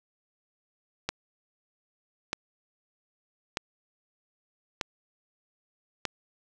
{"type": "click train", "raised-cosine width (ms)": 0.2, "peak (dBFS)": -11, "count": 5, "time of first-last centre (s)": [1.09, 6.053], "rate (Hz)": 0.806, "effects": []}